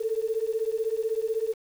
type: beating tone pair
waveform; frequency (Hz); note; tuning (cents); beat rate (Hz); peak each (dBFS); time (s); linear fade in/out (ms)
sine; 437 / 453; A4 / A#4; -12 / -50; 16; -28; 0-1.54; 10
effects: 8-bit